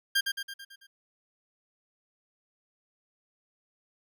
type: tone with echo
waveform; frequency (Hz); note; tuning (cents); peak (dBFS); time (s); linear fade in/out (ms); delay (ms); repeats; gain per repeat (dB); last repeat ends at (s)
20% pulse; 1600; G6; +35; -18; 0.15-0.21; 10; 110; 6; -5; 0.87
effects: none